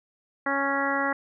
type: harmonic tone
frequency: 277.2 Hz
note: C#4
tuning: in tune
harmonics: 1 / 2 / 3 / 4 / 5 / 6 / 7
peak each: -31 / -31 / -31 / -31 / -31 / -31 / -31 dBFS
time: 0.46-1.13 s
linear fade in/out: 5 ms
effects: none